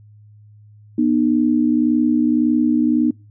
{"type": "tone pair together", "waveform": "sine", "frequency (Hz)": [242.7, 304.5], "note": ["B3", "D#4"], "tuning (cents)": [-30, -37], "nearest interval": "major third", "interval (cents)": 393, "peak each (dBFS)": -16, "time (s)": [0.98, 3.11], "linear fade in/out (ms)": 5, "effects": ["noise-tail reverb RT60 0.3 s tail -25 dB re dry", "added 105 Hz sine -43 dBFS peak until 3.3 s"]}